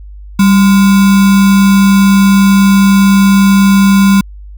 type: tone with sample-and-hold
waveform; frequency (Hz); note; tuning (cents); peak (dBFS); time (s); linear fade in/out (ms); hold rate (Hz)
sine; 196; G3; 0; -3; 0.39-4.21; 5; 1225
effects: added 50 Hz sine -27 dBFS peak until 4.57 s